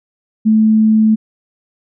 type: tone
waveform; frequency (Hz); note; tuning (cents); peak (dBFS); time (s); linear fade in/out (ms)
sine; 218.1; A3; -15; -7; 0.45-1.16; 20
effects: none